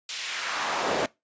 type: noise with high-pass filter sweep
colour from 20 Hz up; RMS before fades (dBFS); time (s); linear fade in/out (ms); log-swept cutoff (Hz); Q
brown; -29; 0.09-1.06; 2; 3700 to 410; 1.2
effects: noise-tail reverb RT60 0.2 s tail -21 dB re dry + resampled to 16000 Hz